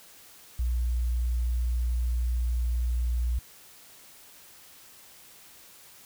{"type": "tone with sample-and-hold", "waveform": "sine", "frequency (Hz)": 60.1, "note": "B1", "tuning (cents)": -46, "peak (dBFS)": -24, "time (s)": [0.59, 3.39], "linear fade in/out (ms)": 5, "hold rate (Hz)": 11025, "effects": ["white hiss -52 dBFS RMS until 6.05 s"]}